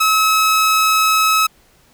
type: tone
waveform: sawtooth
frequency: 1288 Hz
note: E6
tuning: 41 cents flat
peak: -8 dBFS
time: 0-1.47 s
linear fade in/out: 10 ms
effects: pink hiss -53 dBFS RMS until 1.93 s